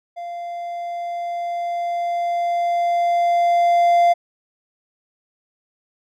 triangle tone with level ramp, 693 Hz, F5, 14 cents flat, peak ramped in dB -26 to -9 dBFS, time 0.16-4.14 s, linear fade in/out 20 ms, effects none

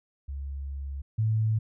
sine tone pair in turn, 69.2 / 109.85 Hz, C#2 / A2, -2 / -2 cents, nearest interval minor sixth, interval 800 cents, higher second, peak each -32 / -22 dBFS, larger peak second, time 0.28-1.02 / 1.18-1.59 s, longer first, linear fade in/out 10 ms, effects none

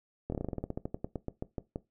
slowing click train, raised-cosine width 2 ms, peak -21 dBFS, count 20, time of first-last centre 0.3-1.759 s, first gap 23 ms, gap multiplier 1.12, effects noise-tail reverb RT60 0.2 s tail -18 dB re dry

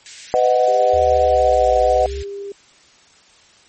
white high-pass noise, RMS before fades -35 dBFS, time 0.06-2.24 s, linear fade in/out 0 ms, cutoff 1500 Hz, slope 96 dB/octave
sine chord, B major, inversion none, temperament equal with one note detuned, 503.1 / 622.3 / 740 Hz, B4 / D#5 / F#5, +32 / 0 / 0 cents, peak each -16 dBFS, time 0.34-2.06 s, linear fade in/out 0 ms
sine tone, 400.1 Hz, G4, 35 cents sharp, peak -26 dBFS, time 0.68-2.52 s, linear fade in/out 2 ms
sine exponential two-way sweep, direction down then up, 78.9 to 56.5 to 71.7 Hz, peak -25 dBFS, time 0.93-2.23 s, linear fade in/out 10 ms, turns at 1.83 s
effects white hiss -50 dBFS RMS until 3.68 s + MP3 32 kbps

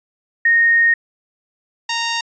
sine / 10% pulse tone pair in turn, 1854 / 927 Hz, A#6 / A#5, -10 / -10 cents, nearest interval octave, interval 1200 cents, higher first, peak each -10 / -10 dBFS, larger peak neither, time 0.45-0.94 / 1.89-2.21 s, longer first, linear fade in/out 5 ms, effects resampled to 16000 Hz

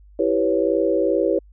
sine chord, C# half-diminished seventh, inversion first, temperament equal, 329.6 / 392 / 493.9 / 554.4 Hz, E4 / G4 / B4 / C#5, 0 / 0 / 0 / 0 cents, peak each -22 dBFS, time 0.19-1.39 s, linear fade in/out 5 ms, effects added 50 Hz sine -45 dBFS peak until 1.52 s

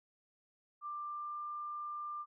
sine tone with pitch glide, 1185 to 1191.9 Hz, D6 to D6, +15 to +25 cents, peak -39 dBFS, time 0.81-2.26 s, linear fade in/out 50 ms, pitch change +10 cents, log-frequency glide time 1.05-1.4 s, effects none

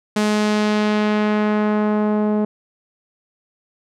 sawtooth tone with low-pass filter sweep, 211.2 Hz, G#3, 29 cents sharp, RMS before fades -18 dBFS, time 0.16-2.45 s, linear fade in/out 5 ms, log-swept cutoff 8700 to 670 Hz, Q 0.84, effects none

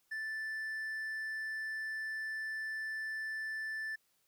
triangle tone, 1760 Hz, A6, in tune, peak -35 dBFS, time 0.11-3.96 s, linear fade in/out 10 ms, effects white hiss -75 dBFS RMS until 4.27 s

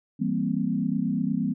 sine chord, C dominant seventh, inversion first, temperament equal, 164.81 / 196 / 233.1 / 261.6 Hz, E3 / G3 / Bb3 / C4, 0 / 0 / 0 / 0 cents, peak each -30 / -28 / -28 / -29 dBFS, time 0.19-1.54 s, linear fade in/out 20 ms, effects none

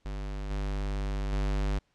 square tone with level steps, 49.58 Hz, G1, 20 cents sharp, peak -34 / -30 / -27 dBFS, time 0.05-1.79 s, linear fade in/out 10 ms, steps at 0.5 / 1.32 s, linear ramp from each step 10 ms, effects pink hiss -72 dBFS RMS until 1.94 s + low-pass 6000 Hz 12 dB/octave

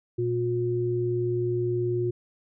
sine tone pair together, 119.5 / 358.1 Hz, A#2 / F4, +43 / +43 cents, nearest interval octave + perfect fifth, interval 1900 cents, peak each -28 / -25 dBFS, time 0.18-2.11 s, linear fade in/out 10 ms, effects none

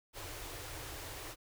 pink band-stop noise, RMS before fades -45 dBFS, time 0.13-1.36 s, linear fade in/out 50 ms, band 140 to 280 Hz, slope 96 dB/octave, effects none

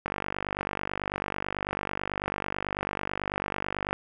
click train, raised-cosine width 0.5 ms, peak -14 dBFS, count 191, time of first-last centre 0.06-3.93 s, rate 49.1 Hz, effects none

